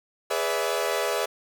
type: chord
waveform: sawtooth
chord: E dominant seventh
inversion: first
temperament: equal with one note detuned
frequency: 415.3 / 493.9 / 575.6 / 659.3 Hz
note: G#4 / B4 / D5 / E5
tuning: 0 / 0 / -35 / 0 cents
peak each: -26 dBFS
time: 0.3-1.26 s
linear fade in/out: 10 ms
effects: none